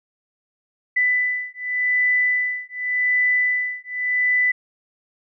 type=beating tone pair; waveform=sine; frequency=1992 / 1992.87 Hz; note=B6 / B6; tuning=+14 / +15 cents; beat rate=0.87 Hz; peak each=-21 dBFS; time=0.96-4.52 s; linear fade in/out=10 ms; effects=none